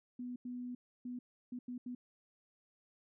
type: tone bursts at uneven times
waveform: sine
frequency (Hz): 246.9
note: B3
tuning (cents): 0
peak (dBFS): -40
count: 6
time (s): 0.19-0.36 / 0.45-0.75 / 1.05-1.19 / 1.52-1.59 / 1.68-1.78 / 1.86-1.95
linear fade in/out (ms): 5
effects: none